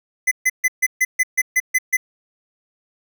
square tone bursts, 2025 Hz, B6, 43 cents sharp, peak -14 dBFS, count 10, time 0.27-1.97 s, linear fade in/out 10 ms, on 44 ms, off 140 ms, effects none

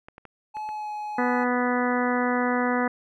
clicks, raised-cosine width 0.5 ms, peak -28 dBFS, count 5, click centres 0.085 / 0.181 / 0.253 / 0.569 / 0.69 s
triangle tone with pitch glide, 855 to 842.7 Hz, A5 to G#5, -50 to +25 cents, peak -28 dBFS, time 0.54-1.45 s, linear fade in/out 20 ms, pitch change -25 cents, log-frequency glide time 0.69-0.91 s
harmonic tone, 246.9 Hz, B3, in tune, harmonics 1 / 2 / 3 / 4 / 5 / 6 / 7 / 8, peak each -25 / -28 / -30 / -31 / -32 / -33 / -33 / -34 dBFS, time 1.18-2.88 s, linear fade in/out 5 ms
effects none

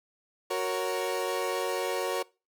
30% pulse chord, F# major, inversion none, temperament equal, 370 / 466.2 / 554.4 Hz, F#4 / A#4 / C#5, 0 / 0 / 0 cents, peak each -30 dBFS, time 0.5-2.23 s, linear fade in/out 10 ms, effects noise-tail reverb RT60 0.3 s tail -23 dB re dry

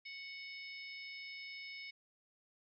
harmonic tone, 739 Hz, F#5, 2 cents flat, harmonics 3 / 4 / 5 / 6 / 7, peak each -47 / -58 / -57 / -61 / -53 dBFS, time 0.05-1.91 s, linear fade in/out 10 ms, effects none

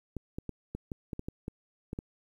clicks, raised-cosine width 3 ms, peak -23 dBFS, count 11, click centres 0.167 / 0.385 / 0.493 / 0.75 / 0.918 / 1.132 / 1.194 / 1.285 / 1.481 / 1.931 / 1.989 s, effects 10-bit

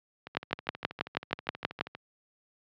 two click trains, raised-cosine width 0.3 ms, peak -24 / -9 dBFS, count 22 / 10, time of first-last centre 0.27-1.95 / 0.37-1.81 s, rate 12.5 / 6.25 Hz, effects high-pass 100 Hz 12 dB/octave + low-pass 4000 Hz 12 dB/octave

